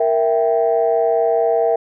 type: chord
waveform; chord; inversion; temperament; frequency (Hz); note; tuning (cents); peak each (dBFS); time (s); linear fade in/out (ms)
sine; E diminished; second; equal; 466.2 / 659.3 / 784; Bb4 / E5 / G5; 0 / 0 / 0; -16 / -16 / -21; 0-1.76; 5
effects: tanh soft clip ceiling -5 dBFS